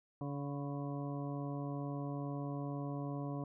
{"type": "harmonic tone with a mistuned harmonic", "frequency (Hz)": 142.3, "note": "C#3", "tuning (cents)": 46, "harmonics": [1, 2, 3, 4, 5, 7, 8], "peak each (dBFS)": [-40, -42, -50, -49, -50, -52, -55], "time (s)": [0.21, 3.44], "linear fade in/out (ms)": 2, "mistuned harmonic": 8, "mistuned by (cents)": -60, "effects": []}